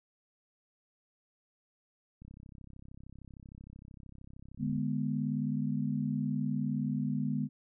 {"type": "click train", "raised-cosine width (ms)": 5, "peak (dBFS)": -38, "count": 86, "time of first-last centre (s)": [2.22, 4.788], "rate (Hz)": 33.1}
{"type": "chord", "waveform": "sine", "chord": "G# diminished", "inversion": "second", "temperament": "equal with one note detuned", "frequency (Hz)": [148.2, 207.7, 246.9], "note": ["D3", "G#3", "B3"], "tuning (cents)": [16, 0, 0], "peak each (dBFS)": -34, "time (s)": [4.58, 7.49], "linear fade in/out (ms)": 50}
{"effects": []}